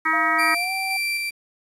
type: harmonic tone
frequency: 318.3 Hz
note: D#4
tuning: 39 cents sharp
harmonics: 1 / 3 / 4 / 5 / 6 / 7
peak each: -31 / -27 / -22 / -29 / -22 / -27 dBFS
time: 0.05-0.55 s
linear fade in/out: 10 ms
type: tone with pitch glide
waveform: sine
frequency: 689 to 764.5 Hz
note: F5 to G5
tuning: -24 to -44 cents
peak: -28 dBFS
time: 0.13-0.97 s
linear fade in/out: 5 ms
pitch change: +180 cents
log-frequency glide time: 0.56-0.72 s
type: tone with tremolo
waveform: 35% pulse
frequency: 2349 Hz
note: D7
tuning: in tune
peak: -20 dBFS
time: 0.38-1.31 s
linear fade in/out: 20 ms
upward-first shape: square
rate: 1.9 Hz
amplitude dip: 25%
effects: resampled to 32000 Hz + 8-bit